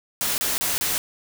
white noise bursts, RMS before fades -24 dBFS, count 4, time 0.21-0.98 s, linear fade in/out 0 ms, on 170 ms, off 30 ms, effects none

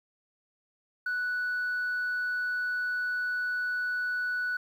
sine tone, 1480 Hz, F#6, in tune, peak -26 dBFS, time 1.06-4.57 s, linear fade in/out 5 ms, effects tanh soft clip ceiling -26 dBFS + 10-bit

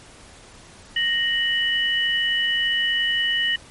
sine tone pair together, 1864.7 / 2960 Hz, A#6 / F#7, 0 / 0 cents, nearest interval minor sixth, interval 800 cents, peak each -22 / -21 dBFS, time 0.96-3.56 s, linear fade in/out 5 ms, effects pink hiss -46 dBFS RMS until 3.7 s + MP3 48 kbps

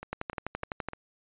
two click trains, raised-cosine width 0.5 ms, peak -17 / -24 dBFS, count 10 / 4, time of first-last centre 0.13-0.886 / 0.03-0.934 s, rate 11.9 / 3.32 Hz, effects resampled to 8000 Hz

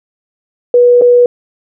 sine tone with dropouts, 487.1 Hz, B4, 24 cents flat, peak -3 dBFS, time 0.74-1.26 s, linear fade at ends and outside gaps 2 ms, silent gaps 1.013-1.019 s, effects none

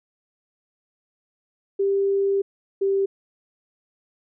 sine tone pair in turn, 394.8 / 391.8 Hz, G4 / G4, +12 / -1 cents, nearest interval unison, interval 13 cents, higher first, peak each -18 dBFS, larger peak neither, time 1.79-2.42 / 2.81-3.06 s, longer first, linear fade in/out 10 ms, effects none

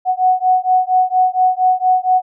sine beating tone pair, 738 / 742.3 Hz, F#5 / F#5, -5 / +5 cents, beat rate 4.3 Hz, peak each -14 dBFS, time 0.05-2.22 s, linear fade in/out 50 ms, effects none

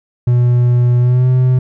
triangle tone with pitch glide, 122.1 to 127.58 Hz, B2 to C3, -19 to -43 cents, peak -6 dBFS, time 0.27-1.59 s, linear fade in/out 5 ms, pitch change +76 cents, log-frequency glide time 0.99-1.28 s, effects none

